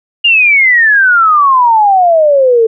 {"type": "exponential sweep", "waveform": "sine", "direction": "down", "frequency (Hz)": [2858, 438.9], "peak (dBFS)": -4, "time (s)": [0.24, 2.67], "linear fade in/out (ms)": 10, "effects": []}